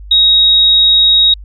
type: tone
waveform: sine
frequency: 3780 Hz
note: A#7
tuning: 23 cents sharp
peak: -5 dBFS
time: 0.11-1.34 s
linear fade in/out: 5 ms
effects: added 50 Hz sine -28 dBFS peak until 1.44 s